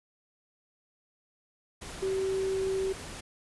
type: tone in noise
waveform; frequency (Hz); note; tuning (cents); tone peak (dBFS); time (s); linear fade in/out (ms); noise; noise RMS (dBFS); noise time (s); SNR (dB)
sine; 383.2; G4; -39; -27; 2.02-2.93; 10; pink; -42; 1.81-3.21; +12
effects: resampled to 24000 Hz